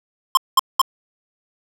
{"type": "tone bursts", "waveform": "square", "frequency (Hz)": 1057, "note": "C6", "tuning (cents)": 17, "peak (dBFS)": -10, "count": 3, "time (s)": [0.35, 0.816], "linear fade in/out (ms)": 2, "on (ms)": 22, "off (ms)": 200, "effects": []}